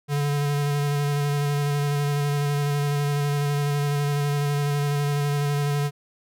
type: tone with vibrato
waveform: square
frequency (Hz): 144.3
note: D3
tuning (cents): -30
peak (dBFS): -22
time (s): 0.08-5.91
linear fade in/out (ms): 50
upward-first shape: square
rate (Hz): 12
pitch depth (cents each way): 13
effects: none